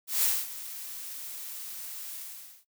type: noise with ADSR envelope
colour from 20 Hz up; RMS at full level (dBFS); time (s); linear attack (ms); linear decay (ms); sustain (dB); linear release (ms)
blue; -24; 0.07-2.65; 160; 230; -16; 470
effects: noise-tail reverb RT60 0.1 s tail -18 dB re dry